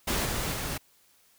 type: noise with level steps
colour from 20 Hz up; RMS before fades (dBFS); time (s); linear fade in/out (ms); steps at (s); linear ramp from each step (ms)
pink; -28 / -31 / -33; 0.07-0.78; 10; 0.25 / 0.54; 2
effects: white hiss -63 dBFS RMS until 1.38 s